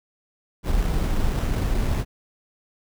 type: noise with sample-and-hold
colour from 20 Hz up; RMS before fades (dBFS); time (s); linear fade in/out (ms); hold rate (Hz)
brown; -22; 0.63-2.05; 50; 4410
effects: none